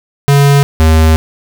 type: tone pair in turn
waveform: square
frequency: 141.3 / 79.53 Hz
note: C#3 / D#2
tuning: +34 / +38 cents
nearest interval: minor seventh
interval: 996 cents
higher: first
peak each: -5 dBFS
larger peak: neither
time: 0.28-0.63 / 0.8-1.16 s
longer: second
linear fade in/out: 0 ms
effects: none